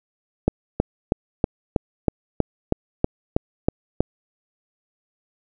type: click train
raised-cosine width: 2 ms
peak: -3 dBFS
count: 12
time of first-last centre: 0.48-4.006 s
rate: 3.12 Hz
effects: none